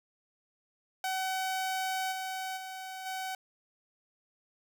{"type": "tone with level steps", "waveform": "sawtooth", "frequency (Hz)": 756, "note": "F#5", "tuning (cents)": 37, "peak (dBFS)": [-27, -31, -36, -31], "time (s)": [1.04, 3.35], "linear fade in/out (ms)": 2, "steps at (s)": [2.11, 2.56, 3.05], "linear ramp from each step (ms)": 20, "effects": []}